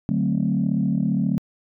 sine chord, D dominant seventh, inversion none, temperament equal, 146.83 / 185 / 220 / 261.6 Hz, D3 / F#3 / A3 / C4, 0 / 0 / 0 / 0 cents, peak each -25 / -22 / -23 / -26 dBFS, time 0.09-1.38 s, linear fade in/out 0 ms, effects tanh soft clip ceiling -11 dBFS

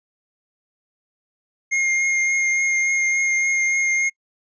square tone with vibrato, 2131 Hz, C7, 31 cents sharp, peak -18 dBFS, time 1.71-4.1 s, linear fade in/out 20 ms, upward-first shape triangle, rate 3.5 Hz, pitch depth 15 cents each way, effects noise-tail reverb RT60 0.1 s tail -26 dB re dry + resampled to 16000 Hz

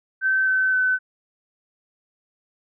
sine tone with pitch steps, 1542 / 1527.8 / 1513.8 Hz, G6 / G6 / F#6, -29 / -45 / +39 cents, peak -17 dBFS, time 0.21-0.99 s, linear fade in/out 50 ms, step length 260 ms, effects none

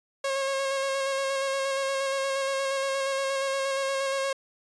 sawtooth tone with vibrato, 543 Hz, C#5, 36 cents flat, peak -22 dBFS, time 0.24-4.33 s, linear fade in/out 5 ms, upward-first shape square, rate 8.5 Hz, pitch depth 17 cents each way, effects resampled to 22050 Hz

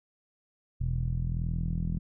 sawtooth tone with low-pass filter sweep, 41.43 Hz, E1, 9 cents sharp, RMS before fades -30 dBFS, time 0.8-1.99 s, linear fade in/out 10 ms, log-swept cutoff 120 to 180 Hz, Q 4, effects none

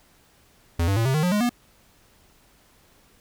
square tone with pitch steps, 84.5 / 98.19 / 114.1 / 132.59 / 154.08 / 179.05 / 208.1 / 241.8 Hz, E2 / G2 / A#2 / C3 / D#3 / F3 / G#3 / B3, +43 / +3 / -37 / +23 / -17 / +43 / +4 / -36 cents, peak -20 dBFS, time 0.79-1.494 s, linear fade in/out 5 ms, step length 88 ms, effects pink hiss -58 dBFS RMS until 3.2 s

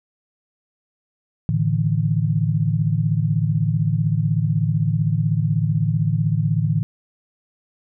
sine chord, A suspended fourth, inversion none, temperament equal with one note detuned, 110 / 146.83 / 162.73 Hz, A2 / D3 / E3, 0 / 0 / -22 cents, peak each -21 dBFS, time 1.49-6.83 s, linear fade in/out 0 ms, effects none

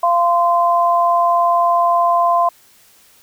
sine tone pair together, 690.6 / 1034 Hz, F5 / C6, -20 / -21 cents, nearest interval perfect fifth, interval 699 cents, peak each -14 dBFS, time 0.03-2.49 s, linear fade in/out 5 ms, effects white hiss -50 dBFS RMS until 3.22 s

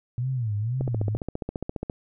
sine tone with vibrato, 116.54 Hz, A#2, in tune, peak -24 dBFS, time 0.18-1.17 s, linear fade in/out 0 ms, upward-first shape sine, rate 2 Hz, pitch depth 220 cents each way
click train, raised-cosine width 2 ms, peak -16 dBFS, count 17, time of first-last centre 0.81-1.898 s, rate 14.7 Hz
effects none

